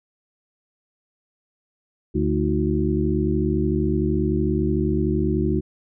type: harmonic tone with a mistuned harmonic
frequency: 73.4 Hz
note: D2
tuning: in tune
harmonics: 1 / 2 / 3 / 4 / 5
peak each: -25 / -25 / -25 / -25 / -25 dBFS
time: 2.14-5.61 s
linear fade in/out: 20 ms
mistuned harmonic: 4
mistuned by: +130 cents
effects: none